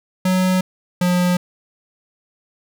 square tone pair in turn, 185 / 178.8 Hz, F#3 / F3, 0 / +41 cents, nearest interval minor second, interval 59 cents, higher first, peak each -15 dBFS, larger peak neither, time 0.25-0.61 / 1.01-1.37 s, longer neither, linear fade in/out 5 ms, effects none

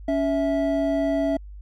triangle tone pair together, 281 / 655 Hz, C#4 / E5, +24 / -11 cents, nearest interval octave + minor third, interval 1465 cents, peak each -21 dBFS, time 0.08-1.37 s, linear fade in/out 5 ms, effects added 50 Hz sine -37 dBFS peak until 1.61 s

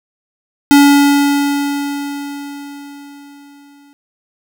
square tone with exponential decay, 284.4 Hz, C#4, 45 cents sharp, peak -4 dBFS, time 0.71-3.93 s, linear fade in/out 0 ms, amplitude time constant 700 ms, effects none

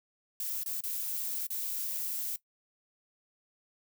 violet noise with dropouts, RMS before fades -35 dBFS, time 0.4-2.36 s, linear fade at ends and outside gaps 2 ms, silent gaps 0.635-0.66 / 0.806-0.836 / 1.468-1.503 s, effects noise-tail reverb RT60 0.1 s tail -18 dB re dry

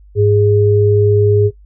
sine tone pair together, 103.2 / 412.8 Hz, G#2 / G#4, -10 / -10 cents, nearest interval 2 octaves, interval 2400 cents, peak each -11 dBFS, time 0.15-1.51 s, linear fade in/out 50 ms, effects noise-tail reverb RT60 0.1 s tail -18 dB re dry + added 50 Hz sine -39 dBFS peak until 1.65 s

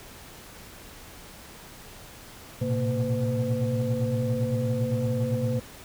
sine tone cluster, 111.3 / 119 / 128.9 / 231.5 / 507 Hz, A2 / A#2 / C3 / A#3 / B4, +20 / +36 / -26 / -12 / +45 cents, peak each -29 dBFS, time 2.61-5.6 s, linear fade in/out 10 ms, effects tanh soft clip ceiling -17 dBFS + pink hiss -46 dBFS RMS until 5.84 s

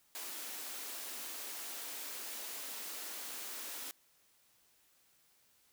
white high-pass noise, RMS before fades -44 dBFS, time 0.15-3.91 s, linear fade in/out 0 ms, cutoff 230 Hz, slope 96 dB/octave, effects white hiss -70 dBFS RMS until 5.72 s

